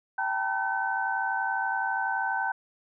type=tone cluster; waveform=sine; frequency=781 / 890 / 962 / 1523 Hz; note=G5 / A5 / B5 / F#6; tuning=-7 / +20 / -46 / +50 cents; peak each=-31 / -32 / -37 / -29 dBFS; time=0.18-2.52 s; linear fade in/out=5 ms; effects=none